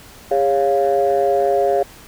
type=chord; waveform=sine; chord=Db major; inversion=second; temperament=equal with one note detuned; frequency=406.8 / 554.4 / 698.5 Hz; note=Ab4 / Db5 / F5; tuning=-36 / 0 / 0 cents; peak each=-17 dBFS; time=0.31-1.83 s; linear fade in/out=5 ms; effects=tanh soft clip ceiling -7 dBFS + pink hiss -42 dBFS RMS until 2.07 s